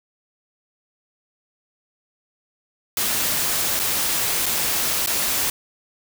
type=noise with dropouts; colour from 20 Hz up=white; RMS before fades=-22 dBFS; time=2.97-5.5 s; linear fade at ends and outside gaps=2 ms; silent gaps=3.793-3.797 / 4.459-4.463 / 5.062-5.072 s; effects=none